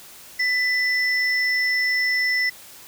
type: tone pair together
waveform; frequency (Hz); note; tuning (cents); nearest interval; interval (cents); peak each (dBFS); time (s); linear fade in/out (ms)
sine; 1994 / 5323; B6 / E8; +16 / +16; octave + perfect fourth; 1700; -19 / -27; 0.39-2.5; 10
effects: white hiss -44 dBFS RMS until 2.87 s